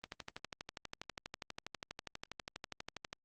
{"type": "click train", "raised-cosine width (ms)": 0.2, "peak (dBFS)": -25, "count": 39, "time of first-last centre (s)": [0.04, 3.129], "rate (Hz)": 12.3, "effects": ["Opus 24 kbps"]}